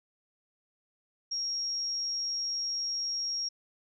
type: tone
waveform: sine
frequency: 5588 Hz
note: F8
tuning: in tune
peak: -30 dBFS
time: 1.31-3.49 s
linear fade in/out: 10 ms
effects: none